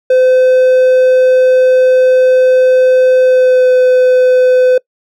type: tone with pitch glide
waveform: triangle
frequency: 512 to 507 Hz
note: C5 to B4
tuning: -38 to +45 cents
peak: -3 dBFS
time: 0.1-4.78 s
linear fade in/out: 5 ms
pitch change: -17 cents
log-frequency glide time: 3.23-3.7 s
effects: noise-tail reverb RT60 0.1 s tail -24 dB re dry